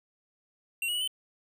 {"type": "tone with pitch steps", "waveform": "square", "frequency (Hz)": [2742, 2909, 2943, 3045], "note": ["F7", "F#7", "F#7", "F#7"], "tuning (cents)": [-32, -30, -10, 49], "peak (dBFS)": -29, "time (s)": [0.82, 1.076], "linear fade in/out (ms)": 2, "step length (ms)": 64, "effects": []}